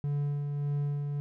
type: tone with tremolo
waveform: triangle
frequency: 144.3 Hz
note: D3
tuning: 30 cents flat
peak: -25 dBFS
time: 0.04-1.2 s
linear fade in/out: 0 ms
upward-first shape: sine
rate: 1.7 Hz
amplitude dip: 35%
effects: none